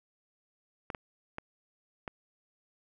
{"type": "clicks", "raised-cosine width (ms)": 0.5, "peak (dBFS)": -22, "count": 4, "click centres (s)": [0.902, 0.948, 1.384, 2.078], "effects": []}